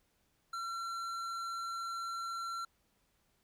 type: tone with tanh clipping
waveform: sine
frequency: 1359 Hz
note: F6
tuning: 48 cents flat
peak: -39 dBFS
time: 0.53-2.65 s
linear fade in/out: 5 ms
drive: 13 dB
effects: pink hiss -75 dBFS RMS until 3.43 s